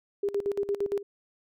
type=tone with tremolo; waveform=sine; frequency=402.6 Hz; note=G4; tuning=46 cents sharp; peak=-24 dBFS; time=0.23-1.03 s; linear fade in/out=5 ms; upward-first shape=square; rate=8.7 Hz; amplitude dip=80%; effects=none